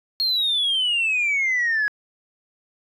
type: exponential sweep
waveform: sine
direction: down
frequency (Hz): 4302 to 1661.2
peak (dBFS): -17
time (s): 0.2-1.88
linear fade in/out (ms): 0
effects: tanh soft clip ceiling -16 dBFS